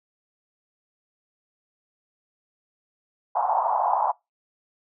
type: band-pass noise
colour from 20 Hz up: white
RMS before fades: -23 dBFS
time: 3.35-4.12 s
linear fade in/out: 10 ms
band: 710 to 960 Hz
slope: 48 dB/octave
effects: noise-tail reverb RT60 0.2 s tail -24 dB re dry